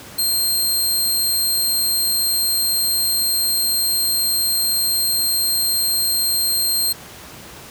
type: tone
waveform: 15% pulse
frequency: 4186 Hz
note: C8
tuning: in tune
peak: -10 dBFS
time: 0.18-6.93 s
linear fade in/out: 10 ms
effects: pink hiss -38 dBFS RMS until 7.7 s + high-pass 80 Hz 12 dB/octave